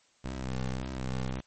20% pulse ring-modulated tone, 64.7 Hz, C2, 19 cents flat, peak -24 dBFS, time 0.24-1.41 s, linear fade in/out 10 ms, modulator 63.8 Hz, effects white hiss -66 dBFS RMS until 1.46 s + MP3 32 kbps

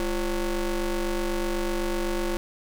35% pulse ring-modulated tone, 185 Hz, F#3, in tune, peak -20 dBFS, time 0-2.37 s, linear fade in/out 0 ms, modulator 161 Hz, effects none

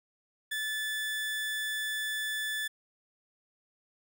30% pulse tone, 1740 Hz, A6, 20 cents flat, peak -29 dBFS, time 0.51-2.68 s, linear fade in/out 10 ms, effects none

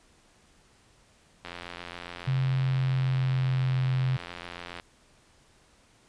click train, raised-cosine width 0.3 ms, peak -22 dBFS, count 293, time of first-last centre 1.45-4.799 s, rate 87.2 Hz
sine tone with pitch glide, 132.1 to 129.76 Hz, C3 to C3, +17 to -14 cents, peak -23 dBFS, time 2.27-4.17 s, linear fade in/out 10 ms, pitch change -31 cents, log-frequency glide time 2.57-3.76 s
effects pink hiss -61 dBFS RMS until 6.08 s + resampled to 22050 Hz

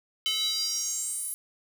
square tone with high-pass filter sweep, 433.5 Hz, A4, 26 cents flat, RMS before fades -30 dBFS, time 0.26-1.34 s, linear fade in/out 0 ms, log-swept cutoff 3100 to 11000 Hz, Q 6.5, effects none

